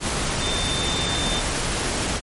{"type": "tone in noise", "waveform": "sine", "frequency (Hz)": 3588, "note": "A7", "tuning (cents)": 33, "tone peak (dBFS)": -26, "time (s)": [0.39, 1.43], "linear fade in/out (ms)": 50, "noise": "pink", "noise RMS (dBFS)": -24, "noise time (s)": [0, 2.21], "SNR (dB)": -5, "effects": ["MP3 48 kbps"]}